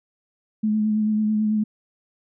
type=tone with vibrato; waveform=sine; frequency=214.2 Hz; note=A3; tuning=46 cents flat; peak=-18 dBFS; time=0.63-1.64 s; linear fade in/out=10 ms; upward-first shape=sine; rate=9.1 Hz; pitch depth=22 cents each way; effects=none